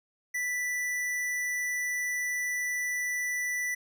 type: tone with hard clipping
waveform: sine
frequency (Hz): 1975.5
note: B6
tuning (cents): 0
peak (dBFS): -30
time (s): 0.34-3.75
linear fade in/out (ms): 10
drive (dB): 16
effects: none